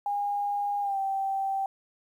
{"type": "tone with pitch glide", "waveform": "sine", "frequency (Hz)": [814, 779], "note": ["G#5", "G5"], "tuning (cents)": [-35, -11], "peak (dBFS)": -26, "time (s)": [0.06, 1.66], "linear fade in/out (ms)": 2, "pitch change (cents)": -76, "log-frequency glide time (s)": [0.81, 0.98], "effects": ["10-bit"]}